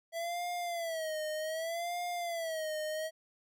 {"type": "tone with vibrato", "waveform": "square", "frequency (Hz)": 659.3, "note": "E5", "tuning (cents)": 0, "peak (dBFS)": -35, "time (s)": [0.12, 3.11], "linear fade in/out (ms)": 50, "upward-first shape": "sine", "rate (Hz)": 0.65, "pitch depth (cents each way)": 120, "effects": []}